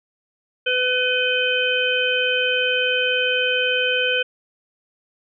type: harmonic tone with a mistuned harmonic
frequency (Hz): 502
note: B4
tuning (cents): +28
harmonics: 1 / 3 / 5 / 6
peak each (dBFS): -23 / -23 / -23 / -23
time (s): 0.66-4.23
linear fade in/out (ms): 10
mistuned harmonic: 6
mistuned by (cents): +35
effects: none